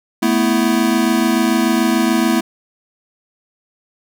square chord, A suspended second, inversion none, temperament equal, 220 / 246.9 / 329.6 Hz, A3 / B3 / E4, 0 / 0 / 0 cents, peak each -18 dBFS, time 0.22-2.41 s, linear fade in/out 10 ms, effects none

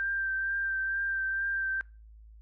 sine tone with vibrato, 1574 Hz, G6, 7 cents sharp, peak -28 dBFS, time 0-1.81 s, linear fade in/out 0 ms, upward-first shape triangle, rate 2.2 Hz, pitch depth 21 cents each way, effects noise-tail reverb RT60 0.3 s tail -23 dB re dry + added 54 Hz sine -49 dBFS peak until 2.41 s

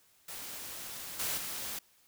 white noise with level steps, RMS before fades -43 / -34 / -39 dBFS, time 0.28-1.79 s, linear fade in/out 5 ms, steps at 1.19 / 1.37 s, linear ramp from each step 10 ms, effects white hiss -66 dBFS RMS until 2.07 s

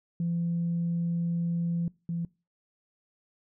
sine tone pair in turn, 170 / 169.41 Hz, F3 / E3, -46 / +48 cents, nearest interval unison, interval 6 cents, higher first, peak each -25 / -28 dBFS, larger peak first, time 0.2-1.88 / 2.09-2.25 s, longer first, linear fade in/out 2 ms, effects noise-tail reverb RT60 0.3 s tail -24 dB re dry + tanh soft clip ceiling -22 dBFS

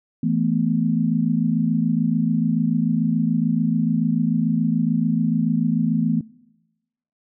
sine chord, E suspended fourth, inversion none, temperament equal, 164.81 / 220 / 246.9 Hz, E3 / A3 / B3, 0 / 0 / 0 cents, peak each -22 dBFS, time 0.23-6.21 s, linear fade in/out 5 ms, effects noise-tail reverb RT60 1.0 s tail -23 dB re dry

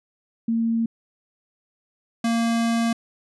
sine / square tone pair in turn, 228.5 / 230.8 Hz, A#3 / A#3, -34 / -17 cents, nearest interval unison, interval 17 cents, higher second, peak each -19 / -20 dBFS, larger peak first, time 0.48-0.86 / 2.24-2.93 s, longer second, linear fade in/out 5 ms, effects resampled to 24000 Hz

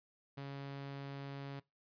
sawtooth tone, 139.1 Hz, C#3, 6 cents sharp, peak -39 dBFS, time 0.37-1.6 s, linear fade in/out 10 ms, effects noise-tail reverb RT60 0.2 s tail -21 dB re dry + resampled to 11025 Hz

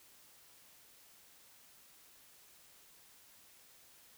silence, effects white hiss -62 dBFS RMS until 4.17 s

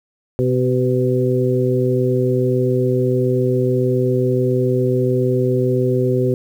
harmonic tone with a mistuned harmonic, 127.1 Hz, C3, 50 cents flat, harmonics 1 / 2 / 3 / 4, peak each -18 / -22 / -18 / -22 dBFS, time 0.39-6.34 s, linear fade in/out 0 ms, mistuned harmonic 4, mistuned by -19 cents, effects 8-bit

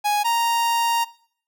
45% pulse tone pair in turn, 830 / 931.6 Hz, G#5 / A#5, -1 / -1 cents, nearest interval major second, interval 200 cents, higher second, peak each -18 dBFS, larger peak neither, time 0.04-0.24 / 0.24-1.05 s, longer second, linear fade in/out 20 ms, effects noise-tail reverb RT60 0.6 s tail -21 dB re dry

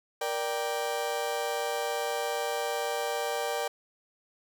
35% pulse chord, G minor, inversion first, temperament just, 470.4 / 588 / 784 Hz, Bb4 / D5 / G5, +16 / +2 / 0 cents, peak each -32 / -32 / -32 dBFS, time 0.21-3.68 s, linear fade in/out 5 ms, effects none

